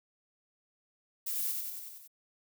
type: noise with echo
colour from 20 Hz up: violet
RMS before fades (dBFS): -35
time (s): 1.26-1.52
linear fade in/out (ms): 10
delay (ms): 93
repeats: 6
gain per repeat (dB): -3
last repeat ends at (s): 2.078
effects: none